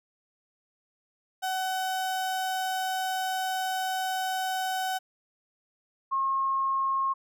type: tone pair in turn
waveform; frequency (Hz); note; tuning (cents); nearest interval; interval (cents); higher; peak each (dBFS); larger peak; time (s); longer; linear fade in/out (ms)
35% pulse / sine; 753 / 1078.5; F#5 / C#6; +30 / -48; tritone; 622; second; -26 / -24; second; 1.42-4.99 / 6.11-7.14; first; 20
effects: none